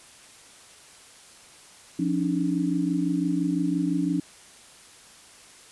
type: tone cluster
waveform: sine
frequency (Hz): 174.3 / 277.6 / 303.5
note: F3 / C#4 / D#4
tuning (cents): -3 / +3 / -43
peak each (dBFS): -27 / -26 / -27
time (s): 1.99-4.2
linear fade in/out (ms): 5
effects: white hiss -50 dBFS RMS until 5.71 s + resampled to 24000 Hz